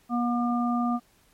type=harmonic tone; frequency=240 Hz; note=B3; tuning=49 cents flat; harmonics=1 / 3 / 5; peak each=-24 / -30 / -31 dBFS; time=0.09-1 s; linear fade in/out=50 ms; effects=pink hiss -62 dBFS RMS until 1.33 s + MP3 64 kbps